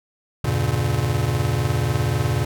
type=chord; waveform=square; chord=E diminished seventh; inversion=none; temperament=just; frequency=82.41 / 98.89 / 118.67 / 142.4 Hz; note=E2 / G2 / Bb2 / Db3; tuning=0 / +16 / +31 / +47 cents; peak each=-28 / -27 / -23 / -25 dBFS; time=0.44-2.45 s; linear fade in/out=5 ms; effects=none